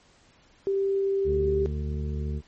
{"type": "tone", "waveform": "sine", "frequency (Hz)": 392, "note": "G4", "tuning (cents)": 0, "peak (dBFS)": -22, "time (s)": [0.67, 1.66], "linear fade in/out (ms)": 0}
{"type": "harmonic tone", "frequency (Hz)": 73.9, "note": "D2", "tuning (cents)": 11, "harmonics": [1, 2, 3, 5, 6], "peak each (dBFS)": [-28, -34, -38, -42, -44], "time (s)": [1.24, 2.42], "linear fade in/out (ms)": 50}
{"effects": ["pink hiss -59 dBFS RMS until 2.47 s", "MP3 32 kbps"]}